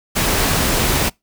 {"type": "noise", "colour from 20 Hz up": "pink", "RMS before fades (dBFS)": -17, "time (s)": [0.15, 1.1], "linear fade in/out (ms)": 20, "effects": ["noise-tail reverb RT60 0.2 s tail -26 dB re dry"]}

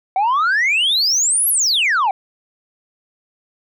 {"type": "exponential two-way sweep", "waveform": "sine", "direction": "up then down", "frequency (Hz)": [740, 11850, 740], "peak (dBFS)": -11, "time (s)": [0.16, 2.11], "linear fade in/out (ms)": 2, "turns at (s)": 1.49, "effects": ["tanh soft clip ceiling -12 dBFS"]}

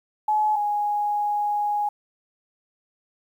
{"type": "tone pair in turn", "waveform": "sine", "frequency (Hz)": [852, 829.2], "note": ["G#5", "G#5"], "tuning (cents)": [44, -3], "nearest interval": "unison", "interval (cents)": 47, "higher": "first", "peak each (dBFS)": [-18, -21], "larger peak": "first", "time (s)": [[0.28, 0.56], [0.56, 1.89]], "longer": "second", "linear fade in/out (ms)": 5, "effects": ["9-bit"]}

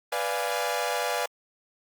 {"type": "chord", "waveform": "sawtooth", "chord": "B diminished seventh", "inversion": "none", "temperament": "equal with one note detuned", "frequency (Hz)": [493.9, 587.3, 696, 830.6], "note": ["B4", "D5", "F5", "Ab5"], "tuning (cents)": [0, 0, -6, 0], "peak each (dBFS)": -28, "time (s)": [0.12, 1.26], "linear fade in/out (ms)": 5, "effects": ["Opus 32 kbps"]}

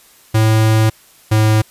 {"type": "tone pair in turn", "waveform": "square", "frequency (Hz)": [110, 108.61], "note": ["A2", "A2"], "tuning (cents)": [0, -22], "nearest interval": "unison", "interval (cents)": 22, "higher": "first", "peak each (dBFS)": -10, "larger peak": "neither", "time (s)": [[0.34, 0.9], [1.31, 1.62]], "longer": "first", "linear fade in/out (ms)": 10, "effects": ["white hiss -47 dBFS RMS until 1.7 s", "resampled to 32000 Hz"]}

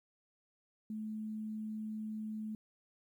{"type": "tone", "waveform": "sine", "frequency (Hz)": 216.2, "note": "A3", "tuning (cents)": -30, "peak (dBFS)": -38, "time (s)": [0.9, 2.55], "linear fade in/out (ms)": 2, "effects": ["12-bit"]}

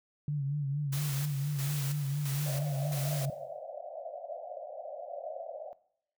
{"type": "tone with vibrato", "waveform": "sine", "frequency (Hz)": 142.6, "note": "C#3", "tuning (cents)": 49, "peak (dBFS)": -29, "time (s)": [0.28, 3.3], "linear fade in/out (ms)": 2, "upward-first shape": "sine", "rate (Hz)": 4.3, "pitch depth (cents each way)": 69}
{"type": "noise with tremolo", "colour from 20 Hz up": "white", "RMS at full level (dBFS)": -40, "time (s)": [0.92, 3.26], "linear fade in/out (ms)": 10, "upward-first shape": "square", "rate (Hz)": 1.5, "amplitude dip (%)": 60}
{"type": "band-pass noise", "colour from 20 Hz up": "pink", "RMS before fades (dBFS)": -42, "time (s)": [2.46, 5.73], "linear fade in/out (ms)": 0, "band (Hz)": [550, 720], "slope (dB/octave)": 96}
{"effects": ["noise-tail reverb RT60 0.7 s tail -19 dB re dry"]}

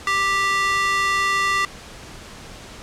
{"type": "tone with high-pass filter", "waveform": "square", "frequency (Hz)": 393, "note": "G4", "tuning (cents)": 4, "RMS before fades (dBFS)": -20, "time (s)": [0.07, 1.65], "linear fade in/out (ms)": 2, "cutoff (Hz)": 1500, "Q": 6.6, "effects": ["pink hiss -39 dBFS RMS until 2.82 s", "low-pass 8000 Hz 12 dB/octave"]}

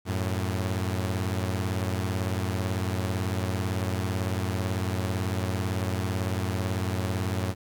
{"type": "beating tone pair", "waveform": "sawtooth", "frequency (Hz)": [92.5, 110.5], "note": ["F#2", "A2"], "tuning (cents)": [0, 8], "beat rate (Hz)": 18, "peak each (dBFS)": [-24, -27], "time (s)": [0.05, 7.55], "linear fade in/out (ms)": 50, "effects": ["10-bit"]}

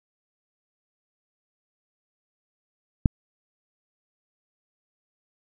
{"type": "click", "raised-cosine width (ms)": 5, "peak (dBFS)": -4, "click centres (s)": 3.058, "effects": []}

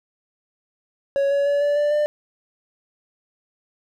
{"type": "tone with pitch steps", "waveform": "triangle", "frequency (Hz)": [556, 563.8, 571.6, 579.6, 587.7, 595.9], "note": ["C#5", "C#5", "D5", "D5", "D5", "D5"], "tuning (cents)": [5, 29, -47, -23, 1, 25], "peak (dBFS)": -15, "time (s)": [1.16, 2.06], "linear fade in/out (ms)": 0, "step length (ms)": 150, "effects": []}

